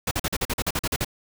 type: noise bursts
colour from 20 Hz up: pink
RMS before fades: -25 dBFS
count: 12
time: 0.07-1.047 s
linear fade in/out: 5 ms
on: 42 ms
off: 43 ms
effects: none